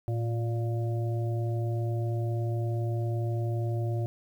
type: harmonic tone with a mistuned harmonic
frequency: 117.2 Hz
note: A#2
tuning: 10 cents sharp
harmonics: 1 / 3 / 5 / 6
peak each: -27 / -37 / -41 / -43 dBFS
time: 0.08-4.06 s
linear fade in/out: 0 ms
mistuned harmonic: 1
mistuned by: -48 cents
effects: 10-bit